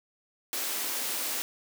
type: high-pass noise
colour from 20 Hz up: white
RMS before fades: -32 dBFS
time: 0.53-1.42 s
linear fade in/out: 0 ms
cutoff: 220 Hz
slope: 96 dB/octave
effects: none